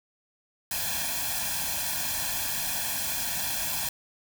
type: noise with comb filter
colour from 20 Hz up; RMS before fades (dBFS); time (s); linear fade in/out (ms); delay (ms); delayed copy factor
white; -30; 0.71-3.89; 2; 1.2; +0.95
effects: none